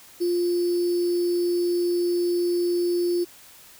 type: tone with sample-and-hold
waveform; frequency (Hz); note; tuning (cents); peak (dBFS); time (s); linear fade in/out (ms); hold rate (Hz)
sine; 350; F4; +4; -20; 0.2-3.25; 20; 4900
effects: white hiss -49 dBFS RMS until 3.79 s